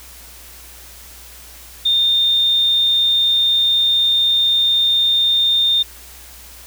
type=tone; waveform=sine; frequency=3632 Hz; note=A#7; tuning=46 cents flat; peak=-12 dBFS; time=1.85-5.83 s; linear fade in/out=10 ms; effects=added 60 Hz sine -43 dBFS peak until 6.66 s + white hiss -40 dBFS RMS until 6.66 s